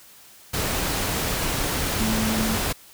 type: tone in noise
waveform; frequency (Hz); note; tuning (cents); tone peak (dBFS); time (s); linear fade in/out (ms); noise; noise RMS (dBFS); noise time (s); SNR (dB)
sine; 220; A3; 0; -23; 2-2.56; 10; pink; -25; 0.53-2.73; -1
effects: white hiss -49 dBFS RMS until 2.93 s